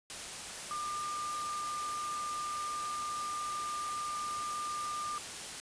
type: tone in noise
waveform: sine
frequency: 1199 Hz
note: D6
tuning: 36 cents sharp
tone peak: -35 dBFS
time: 0.71-5.18 s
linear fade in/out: 0 ms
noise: white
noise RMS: -42 dBFS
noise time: 0.1-5.6 s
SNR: +4 dB
effects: resampled to 22050 Hz